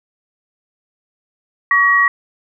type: tone pair together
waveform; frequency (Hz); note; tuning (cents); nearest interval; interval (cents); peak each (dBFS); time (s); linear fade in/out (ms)
sine; 1133 / 1902.9; C#6 / A#6; +37 / +35; major sixth; 898; -14 / -11; 1.71-2.08; 2
effects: none